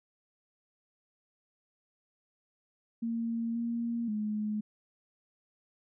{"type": "tone with pitch steps", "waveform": "sine", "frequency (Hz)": [230.3, 233.8, 212.1], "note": ["A#3", "A#3", "G#3"], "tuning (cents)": [-21, 5, 37], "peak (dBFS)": -30, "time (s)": [3.02, 4.61], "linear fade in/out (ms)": 10, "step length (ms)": 530, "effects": []}